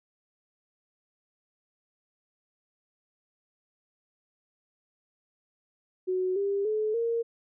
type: tone with pitch steps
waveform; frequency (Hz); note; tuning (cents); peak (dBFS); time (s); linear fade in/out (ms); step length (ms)
sine; 370 / 398.9 / 430 / 463.5; F#4 / G4 / A4 / A#4; 0 / +30 / -40 / -10; -25; 6.07-7.23; 20; 290
effects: none